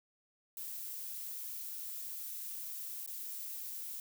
violet noise with dropouts, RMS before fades -43 dBFS, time 0.57-4 s, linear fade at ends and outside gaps 2 ms, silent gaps 3.063-3.075 s, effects none

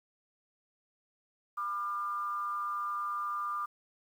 sine tone with frequency modulation, 1197 Hz, D6, 33 cents sharp, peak -32 dBFS, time 1.57-3.66 s, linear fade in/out 10 ms, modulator 200 Hz, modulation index 0.44, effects 10-bit

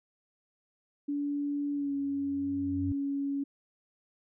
sine tone with pitch glide, 287.4 to 279.5 Hz, D4 to C#4, -37 to +14 cents, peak -29 dBFS, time 1.08-3.44 s, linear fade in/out 10 ms, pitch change -49 cents, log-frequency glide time 1.74-1.94 s
sine tone with exponential growth, 92.5 Hz, F#2, in tune, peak -30 dBFS, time 1.72-2.92 s, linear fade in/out 0 ms, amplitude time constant 260 ms
effects none

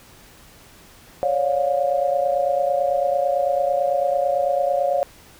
sine tone cluster, 547 / 576 / 710 Hz, C#5 / D5 / F5, -23 / -34 / +28 cents, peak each -22 dBFS, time 1.23-5.03 s, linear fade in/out 0 ms, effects pink hiss -48 dBFS RMS until 5.39 s

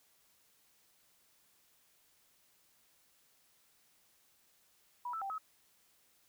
sine tone with pitch steps, 976 / 1320 / 784 / 1281 Hz, B5 / E6 / G5 / E6, -21 / +2 / 0 / -50 cents, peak -37 dBFS, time 5.05-5.382 s, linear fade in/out 5 ms, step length 83 ms, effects white hiss -70 dBFS RMS until 6.28 s

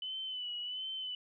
sine tone with vibrato, 3001 Hz, F#7, 24 cents sharp, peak -37 dBFS, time 0.02-1.15 s, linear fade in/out 2 ms, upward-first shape sine, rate 1.4 Hz, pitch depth 49 cents each way, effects none

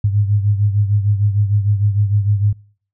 sine beating tone pair, 101.5 / 108.1 Hz, G#2 / A2, -39 / -30 cents, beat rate 6.6 Hz, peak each -13 / -19 dBFS, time 0.04-2.53 s, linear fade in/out 5 ms, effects noise-tail reverb RT60 0.5 s tail -25 dB re dry

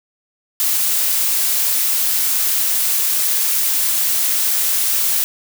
blue noise, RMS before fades -17 dBFS, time 0.6-5.24 s, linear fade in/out 0 ms, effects none

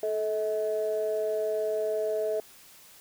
sine tone pair together, 433.6 / 640 Hz, A4 / D#5, -25 / +49 cents, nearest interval perfect fifth, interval 674 cents, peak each -28 dBFS, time 0.03-2.4 s, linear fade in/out 2 ms, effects tanh soft clip ceiling -19 dBFS + white hiss -53 dBFS RMS until 3 s

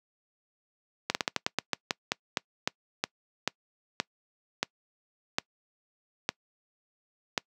slowing click train, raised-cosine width 0.2 ms, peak -8 dBFS, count 19, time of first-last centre 1.1-7.378 s, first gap 49 ms, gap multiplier 1.2, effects noise-tail reverb RT60 0.1 s tail -25 dB re dry + high-pass 150 Hz 12 dB/octave

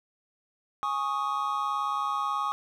triangle chord, Ab suspended fourth, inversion none, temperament just, 830.6 / 1107.5 / 1245.9 Hz, Ab5 / Db6 / Eb6, 0 / -2 / +2 cents, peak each -32 / -28 / -29 dBFS, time 0.83-2.52 s, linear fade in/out 0 ms, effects none

